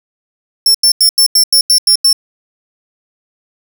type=tone bursts; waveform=sawtooth; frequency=5400 Hz; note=E8; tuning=41 cents sharp; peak=-3 dBFS; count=9; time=0.66-2.129 s; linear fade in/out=2 ms; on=85 ms; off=88 ms; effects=none